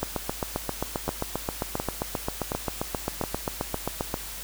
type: two click trains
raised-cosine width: 1 ms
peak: -13 / -12 dBFS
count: 4 / 32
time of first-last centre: 1.08-3.238 / 0.03-4.141 s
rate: 1.39 / 7.54 Hz
effects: added 50 Hz sine -43 dBFS peak until 4.43 s + white hiss -38 dBFS RMS until 4.43 s